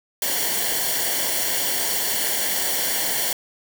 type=noise with comb filter; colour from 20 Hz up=white; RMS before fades=-23 dBFS; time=0.22-3.33 s; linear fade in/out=2 ms; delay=0.79 ms; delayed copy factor=-0.7; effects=none